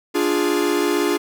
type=chord; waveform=45% pulse; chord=D diminished; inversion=none; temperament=equal; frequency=293.7 / 349.2 / 415.3 Hz; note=D4 / F4 / Ab4; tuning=0 / 0 / 0 cents; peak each=-22 / -21 / -22 dBFS; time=0.14-1.18 s; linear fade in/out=20 ms; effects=none